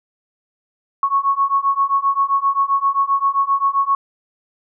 sine beating tone pair, 1100 / 1107.6 Hz, C#6 / C#6, -14 / -2 cents, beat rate 7.6 Hz, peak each -18 / -17 dBFS, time 1.03-3.95 s, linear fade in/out 2 ms, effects none

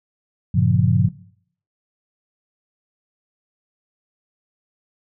sine chord, G half-diminished seventh, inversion none, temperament just, 98 / 117.6 / 141.12 / 176.4 Hz, G2 / Bb2 / Db3 / F3, 0 / +16 / +31 / +18 cents, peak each -19 dBFS, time 0.54-1.09 s, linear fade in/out 10 ms, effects noise-tail reverb RT60 0.6 s tail -18 dB re dry

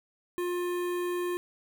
square tone with notch filter, 354.1 Hz, F4, 24 cents sharp, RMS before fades -31 dBFS, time 0.38-1.37 s, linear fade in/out 0 ms, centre 5100 Hz, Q 0.9, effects none

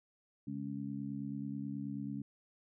harmonic tone, 69.3 Hz, C#2, in tune, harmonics 2 / 3 / 4, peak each -44 / -41 / -42 dBFS, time 0.47-2.22 s, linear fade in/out 5 ms, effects none

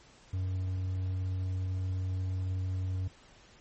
triangle tone, 93.1 Hz, F#2, 11 cents sharp, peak -28 dBFS, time 0.33-3.08 s, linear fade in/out 5 ms, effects pink hiss -58 dBFS RMS until 3.6 s + MP3 32 kbps

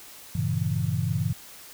sine chord, G diminished seventh, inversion none, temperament equal, 98 / 116.54 / 138.59 / 164.81 Hz, G2 / Bb2 / Db3 / Fb3, 0 / 0 / 0 / 0 cents, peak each -29 dBFS, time 0.35-1.33 s, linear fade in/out 5 ms, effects white hiss -46 dBFS RMS until 1.73 s

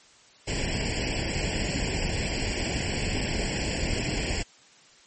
pink noise with comb filter, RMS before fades -28 dBFS, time 0.47-4.43 s, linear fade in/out 10 ms, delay 0.4 ms, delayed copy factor +0.95, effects white hiss -55 dBFS RMS until 5.06 s + MP3 32 kbps

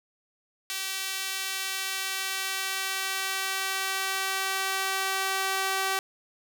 sawtooth tone with high-pass filter sweep, 384.7 Hz, G4, 33 cents flat, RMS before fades -30 dBFS, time 0.7-5.99 s, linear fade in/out 0 ms, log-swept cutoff 2700 to 890 Hz, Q 0.74, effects none

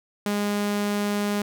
sawtooth tone, 205.4 Hz, G#3, 19 cents flat, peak -19 dBFS, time 0.26-1.42 s, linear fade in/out 2 ms, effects none

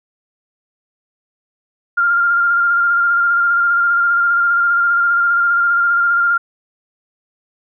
sine tone with vibrato, 1396.9 Hz, F6, in tune, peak -11 dBFS, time 1.97-6.38 s, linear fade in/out 10 ms, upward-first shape square, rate 15 Hz, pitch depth 17 cents each way, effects none

